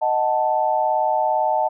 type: chord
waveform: sine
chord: D# diminished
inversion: none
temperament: equal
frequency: 622.3 / 740 / 880 Hz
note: D#5 / F#5 / A5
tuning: 0 / 0 / 0 cents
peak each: -22 / -22 / -20 dBFS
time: 0.01-1.69 s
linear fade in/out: 20 ms
effects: none